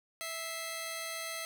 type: tone pair together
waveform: 10% pulse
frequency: 655.3 / 2093 Hz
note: E5 / C7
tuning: -10 / 0 cents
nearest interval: octave + minor sixth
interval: 2010 cents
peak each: -31 / -32 dBFS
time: 0.21-1.45 s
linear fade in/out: 0 ms
effects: none